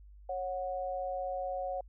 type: tone pair together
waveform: sine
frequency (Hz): 550 / 734.2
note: C#5 / F#5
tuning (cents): -14 / -14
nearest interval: perfect fourth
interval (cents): 500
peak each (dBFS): -36 / -36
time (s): 0.29-1.81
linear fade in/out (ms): 5
effects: added 50 Hz sine -51 dBFS peak until 1.88 s